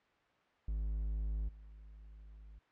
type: tone with level steps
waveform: triangle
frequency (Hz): 52.5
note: G#1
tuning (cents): +19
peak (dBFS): -32 / -49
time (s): 0.68-2.59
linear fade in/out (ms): 5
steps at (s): 1.48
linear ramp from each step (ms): 10
effects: white hiss -70 dBFS RMS until 2.71 s + low-pass 2000 Hz 12 dB/octave